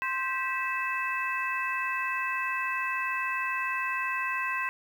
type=harmonic tone with a mistuned harmonic; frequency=523.3 Hz; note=C5; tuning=in tune; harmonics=2 / 3 / 4 / 5; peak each=-32 / -35 / -34 / -33 dBFS; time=0.02-4.69 s; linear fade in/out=0 ms; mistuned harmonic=4; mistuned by=-120 cents; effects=9-bit